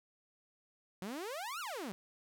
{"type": "exponential two-way sweep", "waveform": "sawtooth", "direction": "up then down", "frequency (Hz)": [175.5, 1479, 175.5], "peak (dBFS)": -36, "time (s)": [1.02, 1.92], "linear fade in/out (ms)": 0, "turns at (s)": 1.6, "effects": []}